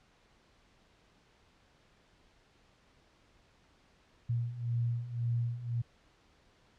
sine beating tone pair, 117.1 / 119 Hz, A#2 / A#2, +8 / +36 cents, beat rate 1.9 Hz, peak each -36 / -32 dBFS, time 4.29-5.82 s, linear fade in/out 10 ms, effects pink hiss -66 dBFS RMS until 6.78 s + low-pass 5000 Hz 12 dB/octave

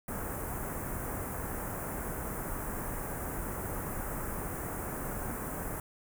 pink band-stop noise, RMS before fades -37 dBFS, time 0.08-5.8 s, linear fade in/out 2 ms, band 1700 to 9000 Hz, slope 24 dB/octave, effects none

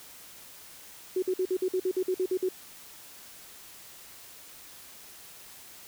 sine tone bursts, 370.9 Hz, F#4, 4 cents sharp, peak -24 dBFS, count 12, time 1.16-2.489 s, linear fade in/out 5 ms, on 64 ms, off 51 ms, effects white hiss -49 dBFS RMS until 5.87 s

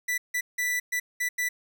45% pulse tone bursts at uneven times, 1975.5 Hz, B6, in tune, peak -25 dBFS, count 6, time 0.08-0.18 / 0.34-0.41 / 0.58-0.8 / 0.92-1 / 1.2-1.29 / 1.38-1.49 s, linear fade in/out 10 ms, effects none

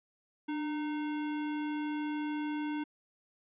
sine tone with sample-and-hold, 297.8 Hz, D4, 24 cents sharp, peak -32 dBFS, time 0.48-2.84 s, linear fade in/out 10 ms, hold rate 1225 Hz, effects resampled to 8000 Hz

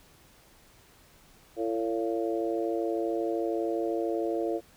harmonic tone with a mistuned harmonic, 112.7 Hz, A2, 42 cents sharp, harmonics 3 / 4 / 5 / 6, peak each -30 / -32 / -34 / -36 dBFS, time 1.56-4.61 s, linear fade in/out 50 ms, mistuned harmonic 6, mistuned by +32 cents, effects pink hiss -58 dBFS RMS until 4.76 s

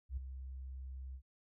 sine tone with ADSR envelope, 65.5 Hz, C2, 2 cents sharp, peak -34 dBFS, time 0.09-1.22 s, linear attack 80 ms, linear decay 10 ms, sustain -9 dB, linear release 73 ms, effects none

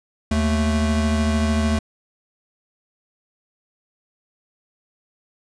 square tone pair together, 77.78 / 220 Hz, D#2 / A3, 0 / 0 cents, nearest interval octave + tritone, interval 1800 cents, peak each -21 dBFS, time 0.31-1.79 s, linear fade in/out 5 ms, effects resampled to 22050 Hz

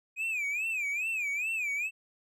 triangle tone with vibrato, 2461 Hz, D#7, 20 cents flat, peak -28 dBFS, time 0.16-1.91 s, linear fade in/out 50 ms, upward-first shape sine, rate 2.4 Hz, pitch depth 160 cents each way, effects none

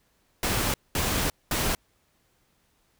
pink noise bursts at uneven times, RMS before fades -26 dBFS, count 3, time 0.43-0.74 / 0.95-1.3 / 1.51-1.75 s, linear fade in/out 2 ms, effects pink hiss -68 dBFS RMS until 2.99 s

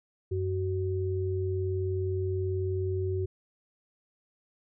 sine tone pair together, 93.8 / 375 Hz, F#2 / F#4, +24 / +23 cents, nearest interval 2 octaves, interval 2399 cents, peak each -29 / -31 dBFS, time 0.31-3.26 s, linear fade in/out 10 ms, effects none

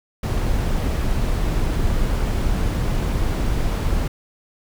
brown noise, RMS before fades -20 dBFS, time 0.23-4.08 s, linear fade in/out 5 ms, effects none

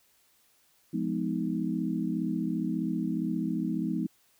sine chord, F half-diminished seventh, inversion none, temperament just, 174.61 / 209.5 / 251.4 / 314.3 Hz, F3 / Ab3 / Cb4 / Eb4, 0 / +15 / +31 / +18 cents, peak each -33 dBFS, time 0.93-4.07 s, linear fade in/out 10 ms, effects white hiss -66 dBFS RMS until 4.39 s

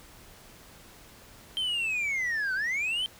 sine linear two-way sweep, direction down then up, 3149 to 1480 to 3149 Hz, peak -24 dBFS, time 1.57-3.06 s, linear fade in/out 0 ms, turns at 2.54 s, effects tanh soft clip ceiling -26 dBFS + pink hiss -52 dBFS RMS until 3.19 s

